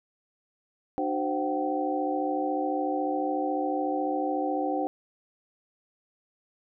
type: tone cluster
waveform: sine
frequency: 299.8 / 375.9 / 520 / 714 / 768 Hz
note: D4 / F#4 / C5 / F5 / G5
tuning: +36 / +27 / -11 / +38 / -36 cents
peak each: -30 / -35 / -32 / -37 / -30 dBFS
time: 0.98-4.87 s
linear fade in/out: 0 ms
effects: none